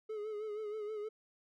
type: tone with vibrato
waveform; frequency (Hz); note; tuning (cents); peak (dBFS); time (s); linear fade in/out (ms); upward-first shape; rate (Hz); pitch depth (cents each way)
triangle; 425.5; G#4; +42; -36; 0.09-1.09; 10; sine; 6.3; 52
effects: none